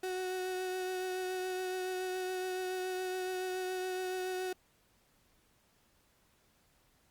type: tone with vibrato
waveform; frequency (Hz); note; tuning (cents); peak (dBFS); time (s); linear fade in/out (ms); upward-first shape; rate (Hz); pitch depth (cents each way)
35% pulse; 370; F#4; 0; -33; 0.03-4.53; 5; triangle; 7.1; 18
effects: pink hiss -70 dBFS RMS until 7.1 s + Opus 48 kbps